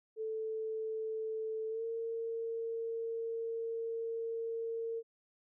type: tone with pitch glide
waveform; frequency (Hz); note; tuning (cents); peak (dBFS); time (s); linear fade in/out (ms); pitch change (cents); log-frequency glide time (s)
sine; 440 to 456.6; A4 to A#4; 0 to -36; -35; 0.16-5.03; 50; +64; 1.69-1.84
effects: none